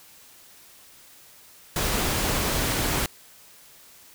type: noise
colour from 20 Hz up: pink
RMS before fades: -25 dBFS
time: 1.76-3.06 s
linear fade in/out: 2 ms
effects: white hiss -51 dBFS RMS until 4.14 s